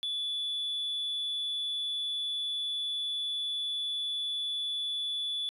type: tone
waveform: sine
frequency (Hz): 3450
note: A7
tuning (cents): -35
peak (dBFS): -29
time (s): 0.03-5.49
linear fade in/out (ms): 0
effects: tanh soft clip ceiling -28 dBFS